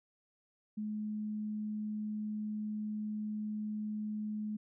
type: tone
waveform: sine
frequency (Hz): 212.5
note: G#3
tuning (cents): +40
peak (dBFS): -35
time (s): 0.77-4.57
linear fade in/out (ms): 10
effects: none